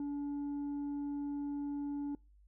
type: tone with tanh clipping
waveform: sine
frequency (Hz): 286.9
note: D4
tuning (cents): -40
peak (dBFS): -36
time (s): 0-2.15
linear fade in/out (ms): 2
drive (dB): 3
effects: noise-tail reverb RT60 0.3 s tail -26 dB re dry + added 50 Hz sine -60 dBFS peak until 2.47 s